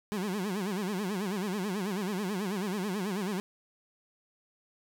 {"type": "tone with vibrato", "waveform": "30% pulse", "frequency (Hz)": 196, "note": "G3", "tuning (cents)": 0, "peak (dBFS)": -28, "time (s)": [0.12, 3.4], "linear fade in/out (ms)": 0, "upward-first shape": "sine", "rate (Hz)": 9.2, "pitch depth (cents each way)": 170, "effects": []}